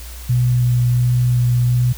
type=tone with vibrato; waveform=sine; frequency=122.9 Hz; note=B2; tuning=8 cents flat; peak=-12 dBFS; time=0.29-1.93 s; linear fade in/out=10 ms; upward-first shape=sine; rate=1.4 Hz; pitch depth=11 cents each way; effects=added 60 Hz sine -31 dBFS peak until 1.97 s + white hiss -38 dBFS RMS until 1.97 s